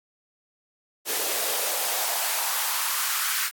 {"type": "noise with high-pass filter sweep", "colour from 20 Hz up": "white", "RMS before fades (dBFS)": -26, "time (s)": [1.05, 3.51], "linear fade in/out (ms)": 50, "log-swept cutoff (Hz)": [400, 1500], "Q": 2.4, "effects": ["AAC 64 kbps"]}